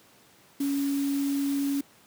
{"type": "tone in noise", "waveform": "sine", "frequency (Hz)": 279.7, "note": "C#4", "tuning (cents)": 16, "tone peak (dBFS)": -24, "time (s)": [0.6, 1.81], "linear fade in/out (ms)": 5, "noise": "white", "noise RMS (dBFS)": -41, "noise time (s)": [0.6, 1.81], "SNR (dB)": 14, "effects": ["pink hiss -57 dBFS RMS until 2.06 s", "high-pass 150 Hz 12 dB/octave"]}